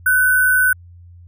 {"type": "tone with sample-and-hold", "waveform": "sine", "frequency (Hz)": 1500, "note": "F#6", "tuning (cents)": 23, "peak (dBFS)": -11, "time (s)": [0.06, 0.73], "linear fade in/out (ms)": 5, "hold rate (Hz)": 11025, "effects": ["added 87 Hz sine -39 dBFS peak until 1.27 s"]}